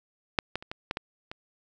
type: clicks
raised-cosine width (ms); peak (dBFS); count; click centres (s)
0.3; -6 / -14 / -27 / -19 / -13 / -15 / -22; 7; 0.388 / 0.556 / 0.625 / 0.715 / 0.911 / 0.971 / 1.315
effects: none